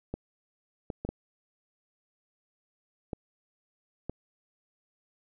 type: clicks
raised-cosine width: 2 ms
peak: -20 dBFS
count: 6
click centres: 0.14 / 0.902 / 1.05 / 1.09 / 3.132 / 4.096 s
effects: none